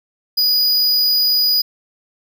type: tone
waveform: square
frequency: 4929 Hz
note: D#8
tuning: 17 cents flat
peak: -13 dBFS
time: 0.37-1.62 s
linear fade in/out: 10 ms
effects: none